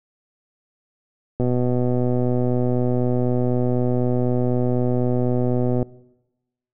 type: click train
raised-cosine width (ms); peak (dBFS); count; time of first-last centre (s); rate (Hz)
2; -9; 550; 1.4-5.827; 124
effects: noise-tail reverb RT60 1.0 s tail -22 dB re dry